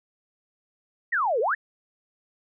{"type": "exponential two-way sweep", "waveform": "sine", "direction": "down then up", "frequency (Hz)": [1975.5, 415.3, 1922], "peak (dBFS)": -21, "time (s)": [1.12, 1.55], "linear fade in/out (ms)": 10, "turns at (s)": 1.4, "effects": []}